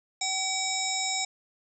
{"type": "harmonic tone with a mistuned harmonic", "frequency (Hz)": 762, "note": "G5", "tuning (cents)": -49, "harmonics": [1, 3, 5, 7, 9, 10], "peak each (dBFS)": [-34, -34, -34, -34, -34, -34], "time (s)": [0.21, 1.25], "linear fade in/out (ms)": 5, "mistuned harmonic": 9, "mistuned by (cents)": 25, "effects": []}